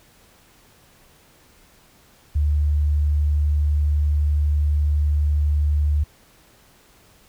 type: tone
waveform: sine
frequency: 74 Hz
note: D2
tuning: 14 cents sharp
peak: -16 dBFS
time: 2.35-6.04 s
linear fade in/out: 10 ms
effects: pink hiss -54 dBFS RMS until 7.28 s